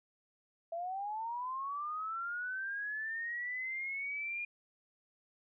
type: linear sweep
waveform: sine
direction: up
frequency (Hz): 659.3 to 2428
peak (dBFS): -36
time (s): 0.72-4.45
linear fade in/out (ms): 5
effects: none